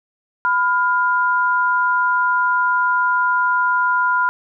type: tone pair together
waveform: sine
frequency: 997 / 1410 Hz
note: B5 / F6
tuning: +16 / +16 cents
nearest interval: tritone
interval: 600 cents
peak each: -17 dBFS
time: 0.45-4.29 s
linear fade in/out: 0 ms
effects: none